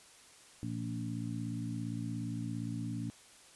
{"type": "harmonic tone with a mistuned harmonic", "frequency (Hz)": 57.3, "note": "A#1", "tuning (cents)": -29, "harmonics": [2, 3, 4, 5], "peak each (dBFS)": [-39, -43, -41, -42], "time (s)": [0.63, 3.1], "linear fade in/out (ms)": 0, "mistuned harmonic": 2, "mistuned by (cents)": 23, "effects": ["white hiss -58 dBFS RMS until 3.55 s", "resampled to 24000 Hz"]}